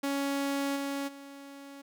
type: tone with level steps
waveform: sawtooth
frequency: 278.7 Hz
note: C#4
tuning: 9 cents sharp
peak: -25 / -28 / -41 dBFS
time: 0.03-1.82 s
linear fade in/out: 10 ms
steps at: 0.75 / 1.07 s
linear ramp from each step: 20 ms
effects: none